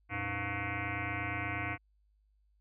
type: tone with frequency modulation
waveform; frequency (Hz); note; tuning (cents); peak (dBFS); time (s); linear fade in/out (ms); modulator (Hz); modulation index
sine; 1108.7; C#6; 0; -33; 0.09-1.78; 50; 199; 6.6
effects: added 51 Hz sine -67 dBFS peak until 2.6 s